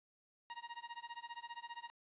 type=tone with tremolo; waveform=sawtooth; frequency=942 Hz; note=A#5; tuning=18 cents sharp; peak=-39 dBFS; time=0.5-1.9 s; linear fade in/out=0 ms; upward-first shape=sine; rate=15 Hz; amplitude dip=95%; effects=resampled to 8000 Hz + 12-bit